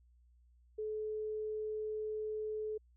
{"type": "tone", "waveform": "sine", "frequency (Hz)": 430, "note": "A4", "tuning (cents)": -40, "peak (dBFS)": -36, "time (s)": [0.78, 2.78], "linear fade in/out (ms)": 10, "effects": ["added 60 Hz sine -63 dBFS peak until 2.96 s"]}